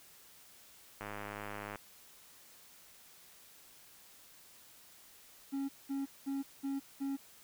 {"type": "click train", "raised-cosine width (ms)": 0.5, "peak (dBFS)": -27, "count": 78, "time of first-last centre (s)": [1.01, 1.758], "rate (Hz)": 103}
{"type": "tone bursts", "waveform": "triangle", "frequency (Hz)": 274.6, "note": "C#4", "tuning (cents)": -16, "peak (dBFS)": -32, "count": 5, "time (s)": [5.52, 7.17], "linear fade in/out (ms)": 20, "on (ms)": 170, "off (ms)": 200}
{"effects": ["white hiss -59 dBFS RMS until 7.43 s"]}